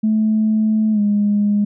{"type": "tone with pitch glide", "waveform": "sine", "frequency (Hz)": [217.1, 206.1], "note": ["A3", "G#3"], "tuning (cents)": [-23, -13], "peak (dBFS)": -12, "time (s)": [0.03, 1.65], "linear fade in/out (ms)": 10, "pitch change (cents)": -90, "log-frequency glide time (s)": [0.92, 1], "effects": ["tanh soft clip ceiling -8 dBFS"]}